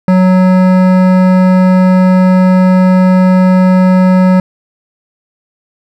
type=tone with hard clipping; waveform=sine; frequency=185 Hz; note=F#3; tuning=in tune; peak=-6 dBFS; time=0.08-4.4 s; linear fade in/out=2 ms; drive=15 dB; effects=none